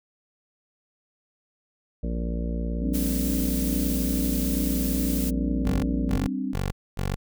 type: harmonic tone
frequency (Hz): 58.27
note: A#1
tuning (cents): 0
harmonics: 1 / 3 / 4 / 5 / 6 / 7 / 8 / 9 / 10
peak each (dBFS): -27 / -32 / -35 / -39 / -44 / -49 / -40 / -50 / -42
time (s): 2.03-6.17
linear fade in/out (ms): 5
type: chord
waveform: sine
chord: G suspended fourth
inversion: none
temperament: equal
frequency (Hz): 196 / 261.6 / 293.7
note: G3 / C4 / D4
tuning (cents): 0 / 0 / 0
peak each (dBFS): -31 / -28 / -33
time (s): 2.8-6.56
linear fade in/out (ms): 50
type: noise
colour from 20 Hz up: blue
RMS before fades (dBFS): -33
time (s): 2.93-5.31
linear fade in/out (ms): 20
type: tone bursts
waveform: 15% pulse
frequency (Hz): 47.39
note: F#1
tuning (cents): +42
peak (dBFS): -19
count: 4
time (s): 5.65-7.16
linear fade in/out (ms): 10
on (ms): 190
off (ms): 250
effects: none